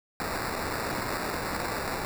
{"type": "noise with sample-and-hold", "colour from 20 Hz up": "white", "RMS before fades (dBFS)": -32, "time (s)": [0.2, 2.05], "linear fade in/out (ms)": 0, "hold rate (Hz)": 3150, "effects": []}